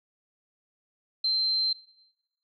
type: tone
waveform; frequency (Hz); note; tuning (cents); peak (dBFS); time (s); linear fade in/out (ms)
sine; 4121; C8; -27; -23; 1.24-1.73; 5
effects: noise-tail reverb RT60 1.0 s tail -20 dB re dry